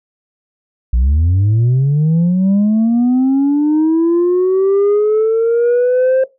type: linear sweep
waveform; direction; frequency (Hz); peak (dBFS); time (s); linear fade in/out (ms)
sine; up; 55.6 to 529; -7; 0.93-6.24; 5
effects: noise-tail reverb RT60 0.2 s tail -17 dB re dry + tanh soft clip ceiling -8 dBFS